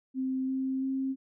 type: tone with pitch steps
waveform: sine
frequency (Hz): 261.6 / 264 / 266.5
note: C4 / C4 / C4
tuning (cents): 0 / +16 / +32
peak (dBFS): -28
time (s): 0.14-1.16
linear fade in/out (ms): 50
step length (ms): 340
effects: none